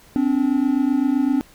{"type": "tone pair together", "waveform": "triangle", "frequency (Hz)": [259.2, 287], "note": ["C4", "D4"], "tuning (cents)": [-16, -40], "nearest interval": "major second", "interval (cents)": 176, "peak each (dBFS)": -17, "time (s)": [0.16, 1.41], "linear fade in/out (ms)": 0, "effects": ["pink hiss -50 dBFS RMS until 1.54 s"]}